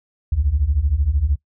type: beating tone pair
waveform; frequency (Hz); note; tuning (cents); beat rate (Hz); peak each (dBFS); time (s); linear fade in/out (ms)
sine; 64 / 77; C2 / D#2; -38 / -17; 13; -19 / -17; 0.32-1.36; 5
effects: noise-tail reverb RT60 0.1 s tail -20 dB re dry + tanh soft clip ceiling -8 dBFS